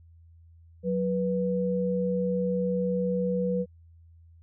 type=tone pair together; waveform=sine; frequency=183.42 / 490 Hz; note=F#3 / B4; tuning=-15 / -14 cents; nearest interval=octave + perfect fourth; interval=1701 cents; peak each=-27 dBFS; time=0.83-3.66 s; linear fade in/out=50 ms; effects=added 83 Hz sine -51 dBFS peak until 4.42 s